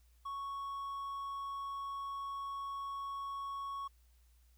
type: tone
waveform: triangle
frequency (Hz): 1108.7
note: C#6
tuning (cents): 0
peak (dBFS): -37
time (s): 0.25-3.88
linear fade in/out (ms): 10
effects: added 60 Hz sine -63 dBFS peak until 4.57 s + white hiss -75 dBFS RMS until 4.57 s